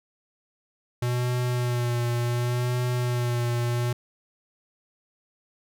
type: tone with vibrato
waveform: square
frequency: 121.8 Hz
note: B2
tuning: 24 cents flat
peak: -24 dBFS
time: 1.02-3.93 s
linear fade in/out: 5 ms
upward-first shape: sine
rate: 0.69 Hz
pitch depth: 30 cents each way
effects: none